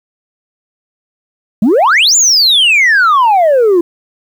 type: exponential two-way sweep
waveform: sine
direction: up then down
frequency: 191.7 to 7320 to 331.5 Hz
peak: -3 dBFS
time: 1.62-3.81 s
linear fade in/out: 5 ms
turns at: 2.16 s
effects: tanh soft clip ceiling -4 dBFS + 7-bit